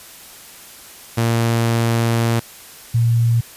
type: tone pair in turn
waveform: sawtooth / sine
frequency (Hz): 115.8 / 116.74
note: A#2 / A#2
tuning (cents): -11 / +3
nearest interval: unison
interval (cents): 14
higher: second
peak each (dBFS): -11 / -12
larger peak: first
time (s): 1.17-2.4 / 2.94-3.41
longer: first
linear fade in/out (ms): 10
effects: white hiss -40 dBFS RMS until 3.56 s + resampled to 32000 Hz